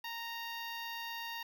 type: tone with notch filter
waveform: 10% pulse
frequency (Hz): 928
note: A#5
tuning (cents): -8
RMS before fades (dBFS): -42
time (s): 0.04-1.43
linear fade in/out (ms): 5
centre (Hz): 7700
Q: 0.73
effects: 10-bit